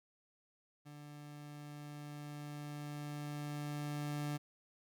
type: tone with level ramp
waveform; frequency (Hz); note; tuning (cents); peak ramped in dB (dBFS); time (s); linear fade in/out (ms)
30% pulse; 147.1; D3; +3; -48 to -34; 0.85-4.38; 20
effects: none